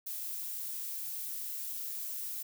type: noise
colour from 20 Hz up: violet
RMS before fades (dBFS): -39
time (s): 0.06-2.43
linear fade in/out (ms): 10
effects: none